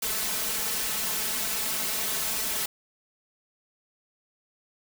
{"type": "noise with comb filter", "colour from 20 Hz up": "white", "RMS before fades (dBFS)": -29, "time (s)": [0.02, 2.66], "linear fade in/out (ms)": 5, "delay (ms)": 4.6, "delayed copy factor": 0.85, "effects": []}